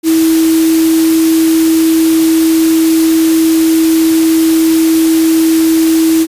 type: tone in noise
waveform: sine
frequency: 323.3 Hz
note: E4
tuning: 34 cents flat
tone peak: -6 dBFS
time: 0.03-6.27 s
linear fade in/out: 50 ms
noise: white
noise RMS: -20 dBFS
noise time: 0.03-6.27 s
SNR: +11 dB
effects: resampled to 32000 Hz

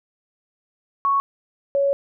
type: tone pair in turn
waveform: sine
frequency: 1108.7 / 558.2 Hz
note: C#6 / C#5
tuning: 0 / +12 cents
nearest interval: octave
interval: 1188 cents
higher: first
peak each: -16 dBFS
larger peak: neither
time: 1.05-1.2 / 1.75-1.93 s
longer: second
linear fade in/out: 0 ms
effects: none

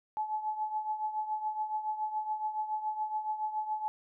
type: tone with tremolo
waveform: sine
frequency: 859 Hz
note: A5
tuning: 42 cents flat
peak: -28 dBFS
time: 0.17-3.88 s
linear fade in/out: 0 ms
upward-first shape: triangle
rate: 7.1 Hz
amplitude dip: 75%
effects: none

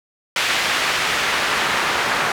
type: noise with band-pass filter sweep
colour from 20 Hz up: pink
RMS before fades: -20 dBFS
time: 0.36-2.32 s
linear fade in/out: 2 ms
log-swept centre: 2500 to 1400 Hz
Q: 0.89
effects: none

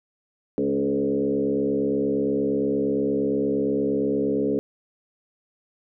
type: tone with frequency modulation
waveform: sine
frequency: 354.3 Hz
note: F4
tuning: 25 cents sharp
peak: -20 dBFS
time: 0.58-4.59 s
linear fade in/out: 0 ms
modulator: 68.6 Hz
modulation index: 2.1
effects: none

